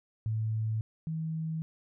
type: tone pair in turn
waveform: sine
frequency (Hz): 110 / 160.1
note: A2 / D#3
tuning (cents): 0 / +50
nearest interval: tritone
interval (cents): 650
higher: second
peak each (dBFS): -28 / -31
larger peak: first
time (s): 0.26-0.81 / 1.07-1.62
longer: neither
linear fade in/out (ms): 0
effects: none